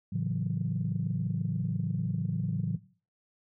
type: chord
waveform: sine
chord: F# minor seventh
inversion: first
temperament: equal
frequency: 110 / 138.59 / 164.81 / 185 Hz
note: A2 / C#3 / E3 / F#3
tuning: 0 / 0 / 0 / 0 cents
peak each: -33 dBFS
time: 0.12-2.77 s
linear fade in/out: 10 ms
effects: noise-tail reverb RT60 0.4 s tail -17 dB re dry + tanh soft clip ceiling -19 dBFS